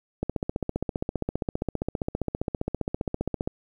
click train, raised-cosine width 2 ms, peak -13 dBFS, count 50, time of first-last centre 0.23-3.475 s, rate 15.1 Hz, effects 9-bit

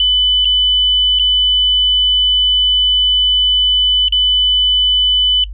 sine tone with dropouts, 3000 Hz, F#7, 23 cents sharp, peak -9 dBFS, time 0-5.44 s, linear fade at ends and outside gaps 2 ms, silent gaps 0.448-0.453 / 1.189-1.195 / 4.084-4.123 s, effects noise-tail reverb RT60 0.1 s tail -21 dB re dry + added 50 Hz sine -24 dBFS peak until 5.53 s

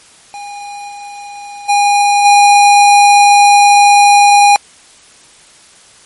square tone with level steps, 815 Hz, G#5, 33 cents flat, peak -25 / -27 / -8 / -4 dBFS, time 0.34-4.56 s, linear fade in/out 0 ms, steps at 0.88 / 1.68 / 2.24 s, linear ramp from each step 20 ms, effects white hiss -42 dBFS RMS until 6.05 s + MP3 48 kbps

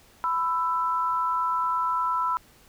sine tone pair together, 997 / 1325.8 Hz, B5 / E6, +16 / +10 cents, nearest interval perfect fourth, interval 494 cents, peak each -25 / -26 dBFS, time 0.24-2.37 s, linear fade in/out 0 ms, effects pink hiss -56 dBFS RMS until 2.68 s

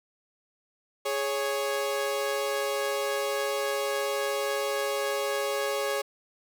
sawtooth tone pair together, 414.9 / 554.4 Hz, G#4 / C#5, -2 / 0 cents, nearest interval perfect fourth, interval 502 cents, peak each -27 / -25 dBFS, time 1.05-6.02 s, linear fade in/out 10 ms, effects none

